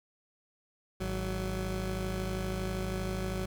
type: tone pair together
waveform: 20% pulse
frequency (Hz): 52.62 / 187.5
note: G#1 / F#3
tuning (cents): +23 / +23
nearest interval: octave + minor seventh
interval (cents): 2200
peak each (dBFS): -30 / -30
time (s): 1-3.46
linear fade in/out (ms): 10
effects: none